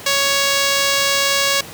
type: tone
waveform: 5% pulse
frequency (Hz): 556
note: C#5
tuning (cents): +5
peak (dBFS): -3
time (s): 0.06-1.61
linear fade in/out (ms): 5
effects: pink hiss -35 dBFS RMS until 1.73 s + high-pass 100 Hz 12 dB/octave